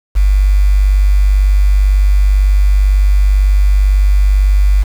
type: tone with quantisation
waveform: sine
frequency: 49 Hz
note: G1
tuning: in tune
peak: -6 dBFS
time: 0.15-4.84 s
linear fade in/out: 20 ms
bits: 5
effects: none